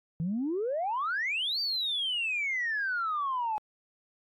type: exponential two-way sweep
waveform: sine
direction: up then down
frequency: 155.56 to 4699 to 837 Hz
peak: -27 dBFS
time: 0.2-3.58 s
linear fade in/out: 0 ms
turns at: 1.6 s
effects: tanh soft clip ceiling -24 dBFS + AAC 48 kbps